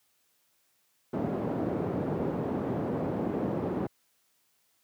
pink band-pass noise, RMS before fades -31 dBFS, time 1.13-3.87 s, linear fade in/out 5 ms, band 160 to 520 Hz, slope 12 dB/octave, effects white hiss -71 dBFS RMS until 4.83 s + high-pass 80 Hz 12 dB/octave

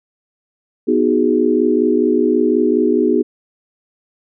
sine chord, G# minor seventh, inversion first, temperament equal, 246.9 / 311.1 / 370 / 415.3 Hz, B3 / D#4 / F#4 / G#4, 0 / 0 / 0 / 0 cents, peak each -17 dBFS, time 0.87-3.23 s, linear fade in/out 20 ms, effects none

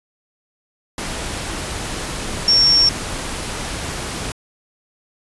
sine tone in noise, 5490 Hz, F8, 31 cents flat, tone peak -10 dBFS, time 2.48-2.89 s, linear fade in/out 2 ms, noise pink, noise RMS -26 dBFS, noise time 0.98-4.32 s, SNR +13 dB, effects resampled to 24000 Hz

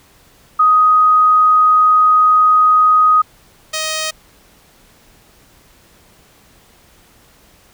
sine / 5% pulse tone pair in turn, 1251 / 627.1 Hz, D#6 / D#5, +9 / +13 cents, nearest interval octave, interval 1196 cents, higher first, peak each -7 dBFS, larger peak neither, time 0.59-3.22 / 3.73-4.11 s, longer first, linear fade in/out 10 ms, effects pink hiss -49 dBFS RMS until 7.73 s

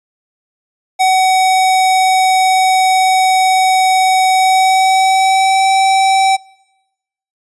square tone with pitch glide, 753 to 771 Hz, F#5 to G5, +30 to -29 cents, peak -9 dBFS, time 0.99-6.37 s, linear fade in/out 20 ms, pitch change +41 cents, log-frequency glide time 4.3-5.7 s, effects noise-tail reverb RT60 1.0 s tail -25 dB re dry + resampled to 24000 Hz

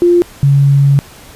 sine tone pair in turn, 349.2 / 139.87 Hz, F4 / C#3, 0 / +16 cents, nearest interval octave + major third, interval 1584 cents, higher first, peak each -5 dBFS, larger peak neither, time 0.02-0.22 / 0.43-0.99 s, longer second, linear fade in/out 0 ms, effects pink hiss -37 dBFS RMS until 1.35 s + resampled to 32000 Hz

